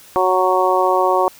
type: harmonic tone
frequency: 185 Hz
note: F#3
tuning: in tune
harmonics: 2 / 3 / 4 / 5 / 6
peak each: -19 / -19 / -19 / -19 / -19 dBFS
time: 0.16-1.28 s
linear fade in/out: 0 ms
effects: white hiss -44 dBFS RMS until 1.39 s